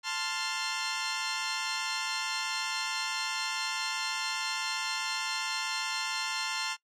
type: chord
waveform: 10% pulse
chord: F major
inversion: first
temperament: equal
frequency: 880 / 1046.5 / 1396.9 Hz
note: A5 / C6 / F6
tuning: 0 / 0 / 0 cents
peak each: -27 / -26 / -27 dBFS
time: 0.03-6.77 s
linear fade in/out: 50 ms
effects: noise-tail reverb RT60 0.1 s tail -21 dB re dry + low-pass 7000 Hz 12 dB/octave